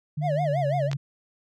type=tone with pitch glide; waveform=sine; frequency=150 to 139.95 Hz; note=D3 to C#3; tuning=+37 to +17 cents; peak=-25 dBFS; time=0.17-0.97 s; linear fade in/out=10 ms; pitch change=-120 cents; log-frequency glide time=0.48-0.56 s
type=tone with vibrato; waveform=triangle; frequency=637 Hz; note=D#5; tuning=41 cents sharp; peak=-22 dBFS; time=0.21-0.91 s; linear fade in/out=50 ms; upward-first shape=sine; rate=5.9 Hz; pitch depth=220 cents each way
type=clicks; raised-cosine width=0.2 ms; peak=-16 dBFS; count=2; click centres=0.915 / 0.931 s
effects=none